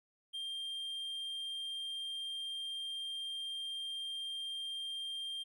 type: tone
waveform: triangle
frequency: 3188 Hz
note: G7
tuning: 28 cents sharp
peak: -37 dBFS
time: 0.33-5.44 s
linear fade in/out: 20 ms
effects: none